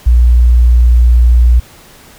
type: tone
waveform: sine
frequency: 59.8 Hz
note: A#1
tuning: 45 cents sharp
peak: -3 dBFS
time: 0.06-1.6 s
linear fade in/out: 10 ms
effects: pink hiss -39 dBFS RMS until 2.18 s